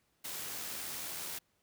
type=noise with amplitude modulation; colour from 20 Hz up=white; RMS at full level=-40 dBFS; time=0.24-1.39 s; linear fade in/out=10 ms; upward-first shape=sine; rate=78.6 Hz; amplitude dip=25%; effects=pink hiss -75 dBFS RMS until 1.62 s + high-pass 60 Hz 12 dB/octave